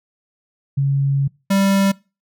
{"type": "tone pair in turn", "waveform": ["sine", "square"], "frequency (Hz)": [138.59, 196], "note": ["C#3", "G3"], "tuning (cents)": [0, 0], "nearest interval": "tritone", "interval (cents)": 600, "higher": "second", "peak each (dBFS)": -14, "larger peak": "neither", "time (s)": [[0.77, 1.28], [1.5, 1.92]], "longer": "first", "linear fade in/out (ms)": 10, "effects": ["noise-tail reverb RT60 0.3 s tail -24 dB re dry"]}